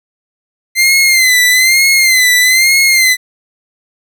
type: tone with vibrato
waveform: sawtooth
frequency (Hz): 2070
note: C7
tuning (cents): -19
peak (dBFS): -3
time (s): 0.75-3.17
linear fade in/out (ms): 50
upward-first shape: sine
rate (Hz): 1.1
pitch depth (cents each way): 79
effects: none